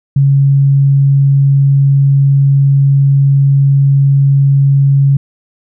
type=tone; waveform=sine; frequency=138.59 Hz; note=C#3; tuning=in tune; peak=-5 dBFS; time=0.16-5.17 s; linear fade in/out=5 ms; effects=none